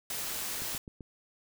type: noise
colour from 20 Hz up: white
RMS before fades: -36 dBFS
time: 0.1-0.78 s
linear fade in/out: 2 ms
type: click train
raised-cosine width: 3 ms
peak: -31 dBFS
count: 4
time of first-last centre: 0.62-1.008 s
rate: 7.74 Hz
effects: none